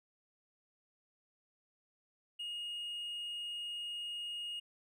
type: tone with hard clipping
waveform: triangle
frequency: 2864 Hz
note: F7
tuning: 43 cents sharp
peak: -38 dBFS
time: 2.39-4.6 s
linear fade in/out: 10 ms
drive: 1 dB
effects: none